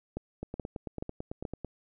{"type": "two click trains", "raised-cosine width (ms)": 2, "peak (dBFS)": [-23, -21], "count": [12, 4], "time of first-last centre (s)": [[0.43, 1.647], [0.17, 1.452]], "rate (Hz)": [9.04, 2.34], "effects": []}